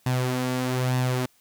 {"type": "tone with flanger", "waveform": "sawtooth", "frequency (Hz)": 127.1, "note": "C3", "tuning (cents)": -50, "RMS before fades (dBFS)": -25, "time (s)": [0.06, 1.26], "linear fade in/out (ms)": 5, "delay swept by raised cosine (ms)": [1.1, 4.4], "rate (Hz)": 1.1, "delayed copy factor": 0.5, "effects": ["white hiss -62 dBFS RMS until 1.4 s"]}